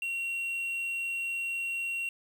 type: tone with quantisation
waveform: triangle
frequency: 2742 Hz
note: F7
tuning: 32 cents flat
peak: -29 dBFS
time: 0.02-2.09 s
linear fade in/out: 2 ms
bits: 9
effects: none